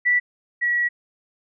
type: tone pair in turn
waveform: sine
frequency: 1962 / 1926.1 Hz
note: B6 / B6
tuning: -12 / -44 cents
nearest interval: unison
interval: 32 cents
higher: first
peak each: -15 / -18 dBFS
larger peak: first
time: 0.05-0.2 / 0.61-0.89 s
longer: second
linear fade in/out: 20 ms
effects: none